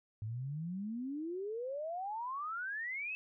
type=exponential sweep; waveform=sine; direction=up; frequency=103.8 to 2647 Hz; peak=-37 dBFS; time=0.22-3.15 s; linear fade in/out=0 ms; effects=none